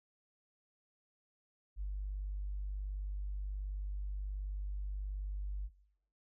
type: tone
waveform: sine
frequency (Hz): 49.33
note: G1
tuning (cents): +12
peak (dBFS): -35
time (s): 1.76-5.7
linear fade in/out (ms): 50
effects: noise-tail reverb RT60 0.9 s tail -23 dB re dry + tanh soft clip ceiling -31 dBFS